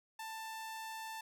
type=tone; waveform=sawtooth; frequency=887 Hz; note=A5; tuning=14 cents sharp; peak=-39 dBFS; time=0.19-1.21 s; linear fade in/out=5 ms; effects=none